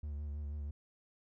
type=tone with vibrato; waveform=triangle; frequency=73.42 Hz; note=D2; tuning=in tune; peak=-36 dBFS; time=0.03-0.71 s; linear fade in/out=5 ms; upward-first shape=sine; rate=6.2 Hz; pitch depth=42 cents each way; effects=none